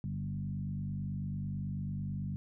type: tone with frequency modulation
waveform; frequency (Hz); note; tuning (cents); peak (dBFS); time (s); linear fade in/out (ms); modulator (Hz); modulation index
sine; 143.6; D3; -39; -34; 0.04-2.36; 0; 49.1; 1.3
effects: none